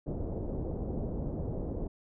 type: low-pass noise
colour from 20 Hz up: pink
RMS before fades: -35 dBFS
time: 0.06-1.88 s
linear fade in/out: 10 ms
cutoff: 580 Hz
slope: 24 dB/octave
effects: none